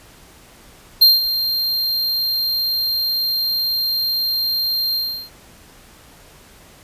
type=tone with ADSR envelope; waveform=square; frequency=4186 Hz; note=C8; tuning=in tune; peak=-6 dBFS; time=1.01-5.3 s; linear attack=12 ms; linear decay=180 ms; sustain=-12 dB; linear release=350 ms; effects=pink hiss -46 dBFS RMS until 6.83 s + resampled to 32000 Hz

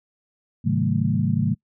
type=tone cluster; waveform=sine; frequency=106.7 / 135.4 / 156.9 / 191.2 / 222.8 Hz; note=G#2 / C#3 / D#3 / G3 / A3; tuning=+47 / -40 / +15 / -43 / +22 cents; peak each=-25 dBFS; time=0.64-1.55 s; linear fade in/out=20 ms; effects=noise-tail reverb RT60 0.1 s tail -26 dB re dry

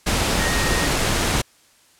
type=tone in noise; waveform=sine; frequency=1864.7 Hz; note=A#6; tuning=in tune; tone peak=-26 dBFS; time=0.39-0.87 s; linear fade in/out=10 ms; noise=pink; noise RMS=-20 dBFS; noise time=0.06-1.42 s; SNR=-9 dB; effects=white hiss -55 dBFS RMS until 1.99 s + low-pass 10000 Hz 12 dB/octave

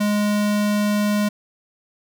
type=tone; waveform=square; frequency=207.7 Hz; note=G#3; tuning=in tune; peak=-18 dBFS; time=0-1.29 s; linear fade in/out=10 ms; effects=none

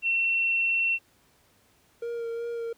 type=tone; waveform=sine; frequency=2711 Hz; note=E7; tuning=48 cents sharp; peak=-22 dBFS; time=0.02-0.99 s; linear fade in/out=50 ms
type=tone with vibrato; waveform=triangle; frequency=466.2 Hz; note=A#4; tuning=in tune; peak=-28 dBFS; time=2.02-2.73 s; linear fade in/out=5 ms; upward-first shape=sine; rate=2.7 Hz; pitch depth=18 cents each way
effects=pink hiss -63 dBFS RMS until 2.77 s + high-pass 60 Hz 12 dB/octave

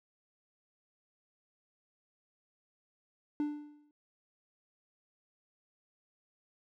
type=tone with exponential decay; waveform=triangle; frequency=295.8 Hz; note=D4; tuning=13 cents sharp; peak=-26 dBFS; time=3.4-3.91 s; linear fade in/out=1 ms; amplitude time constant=110 ms; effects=none

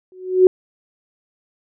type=tone with exponential growth; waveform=sine; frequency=370 Hz; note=F#4; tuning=in tune; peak=-3 dBFS; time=0.12-0.47 s; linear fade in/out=1 ms; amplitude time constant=74 ms; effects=none

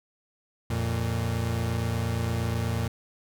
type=tone pair together; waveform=35% pulse; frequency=86.8 / 115.3 Hz; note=F2 / A#2; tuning=-10 / -19 cents; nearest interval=perfect fourth; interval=491 cents; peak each=-28 / -26 dBFS; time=0.7-2.88 s; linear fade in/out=5 ms; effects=none

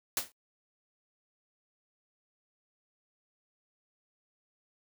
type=noise with exponential decay; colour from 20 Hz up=white; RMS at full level=-27 dBFS; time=0.17-0.32 s; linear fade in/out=1 ms; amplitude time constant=31 ms; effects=noise-tail reverb RT60 0.1 s tail -26 dB re dry

